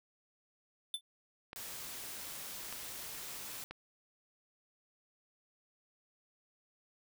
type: tone with exponential decay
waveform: square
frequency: 3520 Hz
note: A7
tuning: in tune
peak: -31 dBFS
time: 0.94-1.01 s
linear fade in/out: 2 ms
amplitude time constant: 15 ms
type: clicks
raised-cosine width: 0.3 ms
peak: -28 dBFS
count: 3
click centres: 1.531 / 2.726 / 3.71 s
type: noise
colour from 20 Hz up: white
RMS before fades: -45 dBFS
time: 1.56-3.64 s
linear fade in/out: 0 ms
effects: none